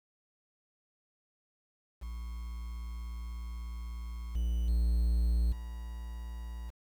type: tone with level steps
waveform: triangle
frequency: 58.27 Hz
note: A#1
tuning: in tune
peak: -35 / -26 / -23 / -36 dBFS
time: 2.01-6.71 s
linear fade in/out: 20 ms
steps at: 4.35 / 4.68 / 5.52 s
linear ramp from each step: 5 ms
effects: 9-bit